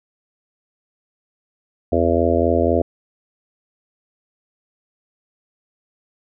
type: harmonic tone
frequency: 84 Hz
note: E2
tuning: 33 cents sharp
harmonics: 1 / 3 / 4 / 5 / 6 / 7 / 8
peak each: -22 / -22 / -22 / -22 / -22 / -22 / -22 dBFS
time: 1.92-2.82 s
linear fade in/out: 5 ms
effects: none